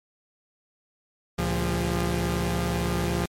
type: tone cluster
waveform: sawtooth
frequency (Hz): 71.4 / 116 / 173.6 / 404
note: D2 / A#2 / F3 / G#4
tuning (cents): -48 / -8 / -10 / -48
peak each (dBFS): -25 / -28 / -23 / -29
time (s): 1.38-3.26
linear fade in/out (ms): 10
effects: MP3 64 kbps